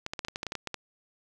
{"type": "clicks", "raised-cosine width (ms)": 0.2, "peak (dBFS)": -16, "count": 12, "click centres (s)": [0.064, 0.135, 0.192, 0.249, 0.284, 0.359, 0.431, 0.467, 0.521, 0.553, 0.673, 0.743], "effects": []}